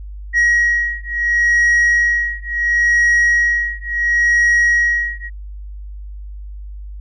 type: beating tone pair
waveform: sine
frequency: 1899 / 1899.72 Hz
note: A#6 / A#6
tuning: +32 / +32 cents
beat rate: 0.72 Hz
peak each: -13 dBFS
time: 0.33-5.3 s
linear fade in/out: 50 ms
effects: tanh soft clip ceiling -9 dBFS + added 50 Hz sine -28 dBFS peak until 7 s